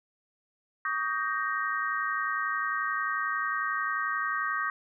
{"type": "chord", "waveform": "sine", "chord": "Eb dominant seventh", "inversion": "third", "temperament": "equal with one note detuned", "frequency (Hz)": [1133.3, 1244.5, 1568, 1864.7], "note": ["Db6", "Eb6", "G6", "Bb6"], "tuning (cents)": [38, 0, 0, 0], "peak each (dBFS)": -33, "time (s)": [0.85, 4.7], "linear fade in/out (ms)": 2, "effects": []}